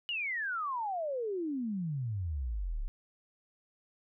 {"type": "exponential sweep", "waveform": "sine", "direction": "down", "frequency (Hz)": [2950, 31.41], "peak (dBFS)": -32, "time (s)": [0.09, 2.88], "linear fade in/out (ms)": 0, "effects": []}